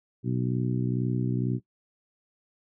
harmonic tone, 62.1 Hz, B1, 10 cents sharp, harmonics 2 / 3 / 4 / 5 / 6, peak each -27 / -31 / -33 / -35 / -37 dBFS, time 0.23-1.6 s, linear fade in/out 50 ms, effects noise-tail reverb RT60 0.1 s tail -19 dB re dry

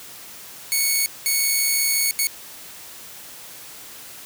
5% pulse tone bursts at uneven times, 2217 Hz, C#7, in tune, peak -8 dBFS, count 3, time 0.72-1.06 / 1.26-2.11 / 2.19-2.27 s, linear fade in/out 0 ms, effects white hiss -40 dBFS RMS until 4.25 s + high-pass 60 Hz 12 dB/octave

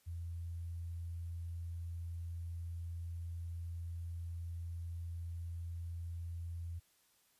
sine tone with sample-and-hold, 84.7 Hz, E2, 48 cents sharp, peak -40 dBFS, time 0.06-6.8 s, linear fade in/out 20 ms, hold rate 11025 Hz, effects white hiss -72 dBFS RMS until 7.39 s + resampled to 32000 Hz

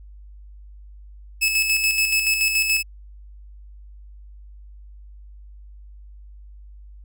sawtooth tone with tremolo, 2600 Hz, E7, 24 cents flat, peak -13 dBFS, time 1.41-2.83 s, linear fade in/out 20 ms, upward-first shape square, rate 7 Hz, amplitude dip 45%, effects added 50 Hz sine -40 dBFS peak until 7.04 s

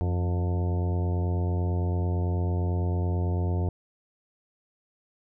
harmonic tone with a mistuned harmonic, 89 Hz, F2, 33 cents sharp, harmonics 1 / 2 / 3 / 4 / 5 / 6 / 7 / 8 / 10, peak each -24 / -34 / -39 / -37 / -40 / -45 / -44 / -42 / -45 dBFS, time 0.01-3.69 s, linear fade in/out 0 ms, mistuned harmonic 2, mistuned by -62 cents, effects none

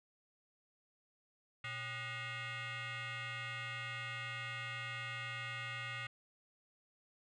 sine tone with frequency modulation, 120.5 Hz, B2, 42 cents flat, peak -38 dBFS, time 1.64-6.07 s, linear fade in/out 5 ms, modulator 673 Hz, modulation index 4.1, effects tanh soft clip ceiling -39 dBFS

